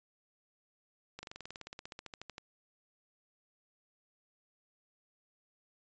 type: slowing click train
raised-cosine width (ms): 0.2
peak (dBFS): -27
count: 21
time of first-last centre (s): 1.19-2.381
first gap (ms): 40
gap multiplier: 1.04
effects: resampled to 16000 Hz